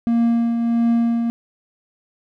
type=tone with tremolo; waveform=triangle; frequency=233.1 Hz; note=A#3; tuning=in tune; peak=-11 dBFS; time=0.07-1.3 s; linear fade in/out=0 ms; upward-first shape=triangle; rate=1.5 Hz; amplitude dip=45%; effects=none